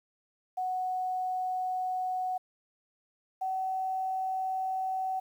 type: tone pair in turn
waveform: sine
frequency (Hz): 740 / 756.4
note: F#5 / F#5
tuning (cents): 0 / +38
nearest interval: unison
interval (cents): 38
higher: second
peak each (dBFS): -29 / -29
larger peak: neither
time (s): 0.57-2.38 / 3.41-5.2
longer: first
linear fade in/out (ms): 10
effects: 10-bit